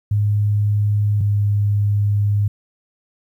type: tone pair in turn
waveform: sine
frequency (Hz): 103.83 / 102.7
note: G#2 / G#2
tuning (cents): 0 / -19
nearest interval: unison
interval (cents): 19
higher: first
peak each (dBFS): -14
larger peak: neither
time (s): 0.11-1.21 / 1.21-2.48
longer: second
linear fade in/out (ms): 5
effects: 9-bit